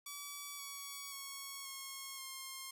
5% pulse tone with pitch steps, 1145 / 1124.7 / 1104.7 / 1085.1 / 1065.9 Hz, D6 / C#6 / C#6 / C#6 / C6, -44 / +25 / -6 / -37 / +32 cents, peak -33 dBFS, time 0.06-2.71 s, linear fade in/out 5 ms, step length 530 ms, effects none

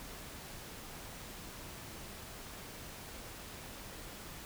silence, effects pink hiss -48 dBFS RMS until 4.45 s

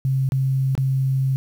sine tone with dropouts, 133.4 Hz, C3, 34 cents sharp, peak -17 dBFS, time 0.05-1.36 s, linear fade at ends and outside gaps 0 ms, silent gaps 0.29-0.321 / 0.752-0.778 s, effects 8-bit

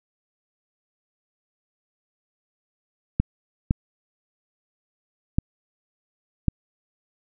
clicks, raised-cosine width 5 ms, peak -6 dBFS, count 4, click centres 3.2 / 3.709 / 5.385 / 6.483 s, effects none

